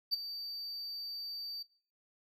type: tone with ADSR envelope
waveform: triangle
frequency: 4623 Hz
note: D8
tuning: 28 cents flat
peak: -25 dBFS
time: 0.11-1.63 s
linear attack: 26 ms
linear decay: 15 ms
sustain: -13 dB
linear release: 9 ms
effects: noise-tail reverb RT60 0.4 s tail -19 dB re dry